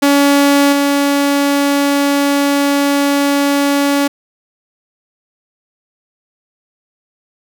sawtooth tone with level steps, 282.9 Hz, C#4, 35 cents sharp, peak -4 / -7 dBFS, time 0.02-4.08 s, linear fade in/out 10 ms, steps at 0.72 s, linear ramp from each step 10 ms, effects none

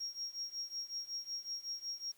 triangle tone with tremolo, 5588 Hz, F8, in tune, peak -33 dBFS, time 0-2.12 s, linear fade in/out 10 ms, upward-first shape triangle, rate 5.4 Hz, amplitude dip 95%, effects tanh soft clip ceiling -35 dBFS + white hiss -68 dBFS RMS until 2.17 s

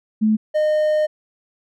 sine / triangle tone pair in turn, 216.4 / 612.1 Hz, A3 / D#5, -29 / -28 cents, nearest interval octave + tritone, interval 1801 cents, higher second, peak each -13 dBFS, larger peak neither, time 0.21-0.37 / 0.54-1.07 s, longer second, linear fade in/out 20 ms, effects none

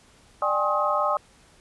sine tone cluster, 596 / 786 / 831 / 1070 / 1264 Hz, D5 / G5 / G#5 / C6 / D#6, +25 / +4 / +1 / +38 / +27 cents, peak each -26 / -30 / -30 / -27 / -25 dBFS, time 0.42-1.17 s, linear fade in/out 2 ms, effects pink hiss -56 dBFS RMS until 1.6 s + resampled to 24000 Hz

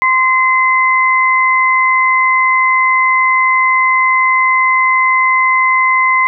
sine tone pair together, 1042.3 / 2053 Hz, C6 / C7, -7 / -33 cents, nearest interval octave, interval 1174 cents, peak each -11 dBFS, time 0.02-6.27 s, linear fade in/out 0 ms, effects none

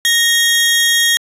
sawtooth tone pair together, 1864.7 / 3272 Hz, A#6 / G#7, 0 / -26 cents, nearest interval minor seventh, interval 974 cents, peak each -10 dBFS, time 0.05-1.17 s, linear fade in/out 0 ms, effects resampled to 32000 Hz

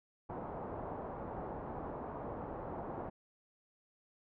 white low-pass noise, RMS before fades -43 dBFS, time 0.29-3.1 s, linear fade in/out 10 ms, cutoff 920 Hz, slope 24 dB/octave, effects none

